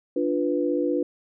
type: chord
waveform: sine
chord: B diminished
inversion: first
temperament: equal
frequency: 293.7 / 349.2 / 493.9 Hz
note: D4 / F4 / B4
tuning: 0 / 0 / 0 cents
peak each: -25 / -26 / -26 dBFS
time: 0.16-1.03 s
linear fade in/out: 5 ms
effects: none